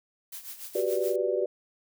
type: noise with tremolo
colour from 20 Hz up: blue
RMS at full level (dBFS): -39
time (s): 0.32-1.16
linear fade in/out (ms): 5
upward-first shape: sine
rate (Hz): 7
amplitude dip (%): 70
type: chord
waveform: sine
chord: G major seventh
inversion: third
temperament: equal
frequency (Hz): 370 / 392 / 493.9 / 587.3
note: F#4 / G4 / B4 / D5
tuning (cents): 0 / 0 / 0 / 0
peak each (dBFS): -30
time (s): 0.75-1.46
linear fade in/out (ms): 5
effects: none